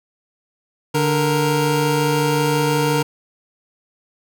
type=tone pair together; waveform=25% pulse; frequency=146.84 / 466.2 Hz; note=D3 / A#4; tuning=0 / 0 cents; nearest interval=octave + minor sixth; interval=2000 cents; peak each=-15 dBFS; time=0.94-3.03 s; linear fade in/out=10 ms; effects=none